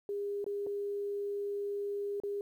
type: tone with dropouts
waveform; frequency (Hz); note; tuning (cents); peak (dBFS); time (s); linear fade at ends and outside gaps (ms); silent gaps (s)
sine; 405.2; G#4; -43; -33; 0.09-2.41; 1; 0.443-0.464 / 0.665-0.669 / 2.201-2.235
effects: 11-bit